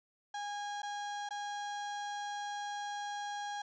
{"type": "tone with dropouts", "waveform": "35% pulse", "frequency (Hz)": 820, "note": "G#5", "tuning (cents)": -22, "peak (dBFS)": -36, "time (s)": [0.34, 3.62], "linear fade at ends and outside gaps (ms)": 5, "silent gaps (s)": [[0.82, 0.83], [1.29, 1.307]], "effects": ["resampled to 16000 Hz", "13-bit"]}